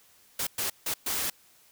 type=noise bursts at uneven times; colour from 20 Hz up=white; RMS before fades=-30 dBFS; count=4; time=0.39-0.47 / 0.58-0.7 / 0.86-0.94 / 1.06-1.3 s; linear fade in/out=5 ms; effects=white hiss -60 dBFS RMS until 1.71 s